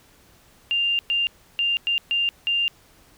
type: tone bursts at uneven times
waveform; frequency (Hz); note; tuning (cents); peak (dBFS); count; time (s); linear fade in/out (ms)
sine; 2794; F7; 0; -19; 6; 0.71-0.99 / 1.1-1.27 / 1.59-1.77 / 1.87-1.98 / 2.11-2.29 / 2.47-2.68; 0
effects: pink hiss -55 dBFS RMS until 3.17 s